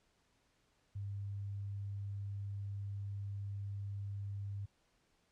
sine tone, 100 Hz, G2, 35 cents sharp, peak -39 dBFS, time 0.95-4.66 s, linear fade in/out 10 ms, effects pink hiss -75 dBFS RMS until 5.31 s + low-pass 8000 Hz 12 dB/octave

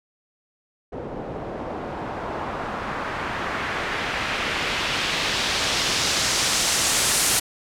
white noise with low-pass filter sweep, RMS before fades -25 dBFS, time 0.92-7.4 s, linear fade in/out 10 ms, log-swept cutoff 490 to 10000 Hz, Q 1.1, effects none

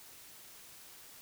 silence, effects white hiss -54 dBFS RMS until 1.21 s

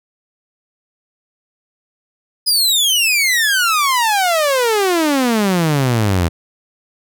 sawtooth exponential sweep, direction down, 5050 to 81.1 Hz, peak -9 dBFS, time 2.46-6.29 s, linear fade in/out 20 ms, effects none

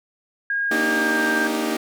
sine tone with pitch glide, 1629 to 1584.5 Hz, G#6 to G6, -34 to +18 cents, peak -20 dBFS, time 0.5-1.47 s, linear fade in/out 2 ms, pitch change -48 cents, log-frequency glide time 0.68-1.31 s
sawtooth chord, Eb major seventh, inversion second, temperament equal with one note detuned, 233.1 / 288.5 / 311.1 / 392 Hz, Bb3 / D4 / Eb4 / G4, 0 / -31 / 0 / 0 cents, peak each -23 / -26 / -21 / -24 dBFS, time 0.71-1.77 s, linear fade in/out 5 ms
effects none

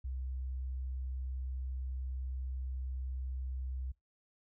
sine tone, 64.7 Hz, C2, 19 cents flat, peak -35 dBFS, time 0.04-3.92 s, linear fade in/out 10 ms, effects noise-tail reverb RT60 0.2 s tail -25 dB re dry + tanh soft clip ceiling -31 dBFS

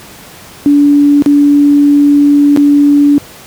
sine tone with dropouts, 288.1 Hz, D4, 33 cents flat, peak -3 dBFS, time 0.66-3.18 s, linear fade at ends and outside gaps 0 ms, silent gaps 1.222-1.261 / 2.563-2.573 s, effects pink hiss -33 dBFS RMS until 3.46 s + high-pass 80 Hz 12 dB/octave

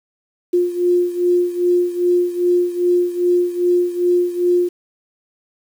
sine beating tone pair, 353.5 / 356 Hz, F4 / F4, +21 / +33 cents, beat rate 2.5 Hz, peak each -15 / -19 dBFS, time 0.53-4.69 s, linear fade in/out 10 ms, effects 7-bit

